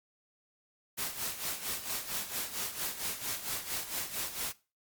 white noise with tremolo, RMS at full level -34 dBFS, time 0.97-4.53 s, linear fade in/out 20 ms, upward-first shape sine, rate 4.4 Hz, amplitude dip 70%, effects noise-tail reverb RT60 0.3 s tail -19 dB re dry + Opus 48 kbps

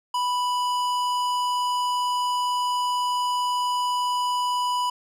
sine tone with tanh clipping, 987.8 Hz, B5, in tune, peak -24 dBFS, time 0.14-4.9 s, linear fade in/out 5 ms, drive 17 dB, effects none

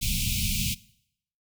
pink band-stop noise, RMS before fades -27 dBFS, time 0.01-0.75 s, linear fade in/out 20 ms, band 230 to 2300 Hz, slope 96 dB/octave, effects noise-tail reverb RT60 0.7 s tail -20 dB re dry

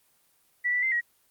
sine tone with pitch steps, 1958 / 1970 / 2077 / 1905 Hz, B6 / B6 / C7 / A#6, -15 / -5 / -13 / +37 cents, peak -23 dBFS, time 0.64-1.012 s, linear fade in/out 20 ms, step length 93 ms, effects white hiss -66 dBFS RMS until 1.3 s + Opus 24 kbps

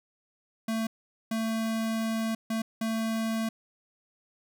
square tone bursts at uneven times, 223.6 Hz, A3, 28 cents sharp, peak -28 dBFS, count 4, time 0.68-0.87 / 1.31-2.35 / 2.5-2.62 / 2.81-3.49 s, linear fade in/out 5 ms, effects none

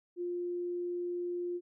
sine tone, 352 Hz, F4, 14 cents sharp, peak -33 dBFS, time 0.16-1.61 s, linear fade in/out 50 ms, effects none

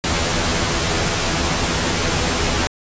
pink noise with comb filter, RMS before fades -19 dBFS, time 0.04-2.67 s, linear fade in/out 0 ms, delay 12 ms, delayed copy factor +0.75, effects resampled to 16000 Hz

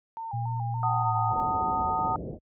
sine tone with vibrato, 855 Hz, A5, 50 cents flat, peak -33 dBFS, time 0.17-1.4 s, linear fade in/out 0 ms, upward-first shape square, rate 3.5 Hz, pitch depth 100 cents each way
sine tone with pitch glide, 117.7 to 111.67 Hz, A#2 to A2, +17 to +26 cents, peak -28 dBFS, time 0.33-1.33 s, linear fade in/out 10 ms, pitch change -91 cents, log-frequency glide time 1.01-1.09 s
sine chord, D# diminished, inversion first, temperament just, 746.7 / 896 / 1244.5 Hz, F#5 / A5 / D#6, +16 / +31 / 0 cents, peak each -30 / -28 / -29 dBFS, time 0.83-2.16 s, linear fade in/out 2 ms
pink low-pass noise, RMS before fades -35 dBFS, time 1.29-2.39 s, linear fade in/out 50 ms, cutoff 620 Hz, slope 48 dB/octave
effects high-pass 60 Hz 12 dB/octave

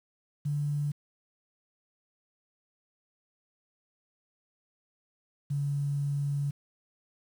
sine tone pair in turn, 146 / 142.34 Hz, D3 / C#3, -10 / +46 cents, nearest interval unison, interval 44 cents, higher first, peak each -27 dBFS, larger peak neither, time 0.45-0.92 / 5.5-6.51 s, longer second, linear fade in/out 10 ms, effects 9-bit

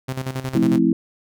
sawtooth tone with tremolo, 130.81 Hz, C3, in tune, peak -19 dBFS, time 0.08-0.79 s, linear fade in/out 10 ms, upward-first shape square, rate 11 Hz, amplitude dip 70%
sine chord, F major seventh, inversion none, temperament just, 174.61 / 218.3 / 261.9 / 327.4 Hz, F3 / A3 / C4 / E4, 0 / -13 / +2 / -12 cents, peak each -22 / -20 / -19 / -18 dBFS, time 0.55-0.93 s, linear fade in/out 2 ms
effects none

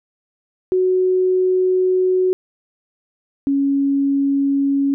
sine tone pair in turn, 370 / 277.7 Hz, F#4 / C#4, 0 / +3 cents, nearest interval perfect fourth, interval 497 cents, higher first, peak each -13 / -14 dBFS, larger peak first, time 0.72-2.33 / 3.47-4.94 s, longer first, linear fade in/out 0 ms, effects none

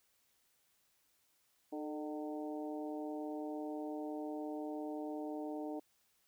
harmonic tone with a mistuned harmonic, 151.7 Hz, D#3, 44 cents flat, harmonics 2 / 3 / 4 / 5 / 6, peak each -41 / -47 / -47 / -49 / -55 dBFS, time 1.72-5.8 s, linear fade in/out 10 ms, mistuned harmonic 3, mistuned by -55 cents, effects white hiss -75 dBFS RMS until 6.27 s

